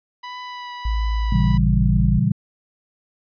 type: tone with vibrato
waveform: sawtooth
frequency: 987.8 Hz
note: B5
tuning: in tune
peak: -27 dBFS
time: 0.23-1.58 s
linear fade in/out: 10 ms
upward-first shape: triangle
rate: 1.5 Hz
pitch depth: 15 cents each way
type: tone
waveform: sine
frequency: 54.3 Hz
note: A1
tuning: 22 cents flat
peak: -18 dBFS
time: 0.85-2.19 s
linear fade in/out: 5 ms
type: chord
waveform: sine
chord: A# diminished seventh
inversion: none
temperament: equal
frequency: 116.54 / 138.59 / 164.81 / 196 Hz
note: A#2 / C#3 / E3 / G3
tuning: 0 / 0 / 0 / 0 cents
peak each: -21 dBFS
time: 1.32-2.32 s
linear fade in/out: 5 ms
effects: resampled to 11025 Hz